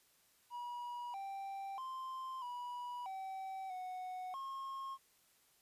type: tone with pitch steps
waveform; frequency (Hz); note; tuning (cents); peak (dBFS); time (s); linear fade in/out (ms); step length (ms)
triangle; 966 / 784 / 1045 / 975 / 767 / 738 / 1078; B5 / G5 / C6 / B5 / G5 / F#5 / C#6; -39 / 0 / -2 / -23 / -38 / -5 / -49; -40; 0.5-4.98; 50; 640
effects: white hiss -71 dBFS RMS until 5.61 s + resampled to 32000 Hz